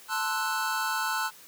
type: chord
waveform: square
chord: F# half-diminished seventh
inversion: first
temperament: equal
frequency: 880 / 1046.5 / 1318.5 / 1480 Hz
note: A5 / C6 / E6 / F#6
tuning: 0 / 0 / 0 / 0 cents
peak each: -33 / -36 / -34 / -32 dBFS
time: 0.08-1.31 s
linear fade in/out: 50 ms
effects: white hiss -51 dBFS RMS until 1.47 s + high-pass 150 Hz 12 dB/octave